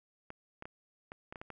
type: clicks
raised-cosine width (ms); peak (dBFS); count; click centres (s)
0.5; -29; 8; 0.304 / 0.624 / 0.655 / 1.119 / 1.325 / 1.358 / 1.415 / 1.503
effects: none